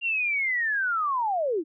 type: linear sweep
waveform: sine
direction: down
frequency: 2800 to 289 Hz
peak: -23 dBFS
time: 0.01-1.64 s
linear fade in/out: 50 ms
effects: none